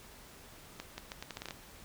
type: accelerating click train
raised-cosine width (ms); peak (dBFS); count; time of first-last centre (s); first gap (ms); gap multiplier
0.2; -23; 10; 0.8-1.508; 180; 0.77
effects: pink hiss -54 dBFS RMS until 1.84 s